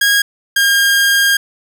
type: tone pair in turn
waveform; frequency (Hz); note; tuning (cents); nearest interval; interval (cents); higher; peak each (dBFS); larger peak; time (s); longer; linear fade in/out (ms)
sawtooth; 1637 / 1614.5; G#6 / G#6; -25 / -49; unison; 24; first; -6; neither; 0.01-0.22 / 0.56-1.37; second; 5
effects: none